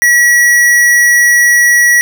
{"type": "tone with hard clipping", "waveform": "sine", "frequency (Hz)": 1928, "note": "B6", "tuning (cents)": -42, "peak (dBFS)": -6, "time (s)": [0.02, 2.01], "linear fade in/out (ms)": 0, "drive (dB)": 16, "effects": []}